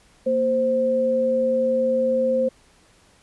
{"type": "tone pair together", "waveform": "sine", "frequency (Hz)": [232.8, 522.3], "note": ["A#3", "C5"], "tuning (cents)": [-2, -3], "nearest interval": "octave + major second", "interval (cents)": 1399, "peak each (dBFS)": [-26, -18], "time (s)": [0.26, 2.49], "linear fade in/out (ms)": 10, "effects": ["pink hiss -56 dBFS RMS until 3.22 s", "resampled to 24000 Hz"]}